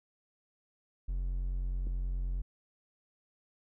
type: tone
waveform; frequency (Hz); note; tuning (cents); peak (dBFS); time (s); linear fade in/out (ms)
triangle; 44.83; F1; +46; -29; 1.08-2.42; 10
type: click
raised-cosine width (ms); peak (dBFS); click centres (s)
3; -34; 1.87
effects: none